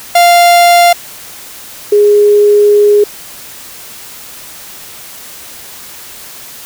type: tone pair in turn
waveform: 45% pulse / sine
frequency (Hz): 696 / 413.8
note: F5 / G#4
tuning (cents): -6 / -6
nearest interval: major sixth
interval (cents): 900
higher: first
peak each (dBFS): -3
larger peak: neither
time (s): 0.15-0.93 / 1.92-3.04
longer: second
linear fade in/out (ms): 5
effects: white hiss -30 dBFS RMS until 6.65 s